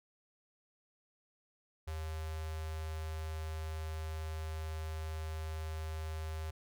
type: tone with notch filter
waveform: square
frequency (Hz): 78.9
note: D#2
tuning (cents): +25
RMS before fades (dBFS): -40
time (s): 1.87-6.51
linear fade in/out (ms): 10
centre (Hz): 240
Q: 1.1
effects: none